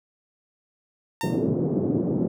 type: tone with exponential decay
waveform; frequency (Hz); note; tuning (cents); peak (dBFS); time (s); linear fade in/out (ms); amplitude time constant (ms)
sawtooth; 913; A#5; -36; -23; 1.21-1.5; 0; 62
type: band-pass noise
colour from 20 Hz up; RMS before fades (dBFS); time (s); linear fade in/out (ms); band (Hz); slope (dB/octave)
white; -24; 1.23-2.28; 10; 130 to 390; 24
effects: none